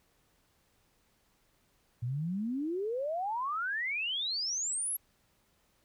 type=exponential sweep; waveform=sine; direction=up; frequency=114.4 to 11640 Hz; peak=-31 dBFS; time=2.02-4.97 s; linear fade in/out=10 ms; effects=pink hiss -71 dBFS RMS until 5.84 s